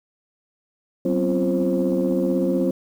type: tone cluster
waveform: sine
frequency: 188 / 251.3 / 267.2 / 345.4 / 529 Hz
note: F#3 / B3 / C4 / F4 / C5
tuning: +28 / +30 / +36 / -19 / +19 cents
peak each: -23 / -27 / -23 / -23 / -24 dBFS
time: 1.05-2.71 s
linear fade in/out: 5 ms
effects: tanh soft clip ceiling -11 dBFS + 8-bit